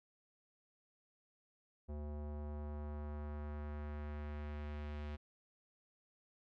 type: tone with low-pass filter sweep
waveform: square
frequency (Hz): 74.2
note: D2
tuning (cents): +18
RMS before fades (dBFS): -44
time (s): 1.88-5.17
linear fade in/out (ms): 20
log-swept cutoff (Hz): 640 to 3100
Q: 1.1
effects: none